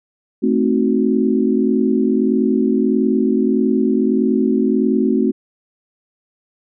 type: chord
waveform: sine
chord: A diminished seventh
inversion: none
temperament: equal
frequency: 220 / 261.6 / 311.1 / 370 Hz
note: A3 / C4 / Eb4 / Gb4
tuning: 0 / 0 / 0 / 0 cents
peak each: -17 / -17 / -23 / -19 dBFS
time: 0.42-5.32 s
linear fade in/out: 20 ms
effects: none